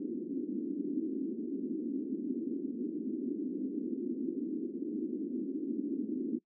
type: band-pass noise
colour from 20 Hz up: pink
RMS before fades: -36 dBFS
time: 0-6.39 s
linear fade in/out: 10 ms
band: 240 to 340 Hz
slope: 48 dB/octave
effects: noise-tail reverb RT60 0.1 s tail -20 dB re dry